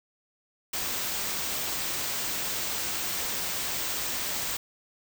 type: band-stop noise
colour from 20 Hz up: white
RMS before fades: -31 dBFS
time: 0.73-4.57 s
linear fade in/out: 5 ms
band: 9300 to 13000 Hz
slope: 96 dB/octave
effects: none